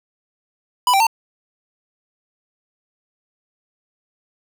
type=tone with pitch steps; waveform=square; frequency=991 / 782 / 902 Hz; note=B5 / G5 / A5; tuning=+6 / -4 / +43 cents; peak=-13 dBFS; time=0.87-1.068 s; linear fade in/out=2 ms; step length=66 ms; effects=none